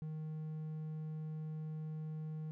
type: tone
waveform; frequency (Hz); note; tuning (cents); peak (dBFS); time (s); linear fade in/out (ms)
triangle; 155.9; D#3; +4; -38; 0.02-2.51; 0
effects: none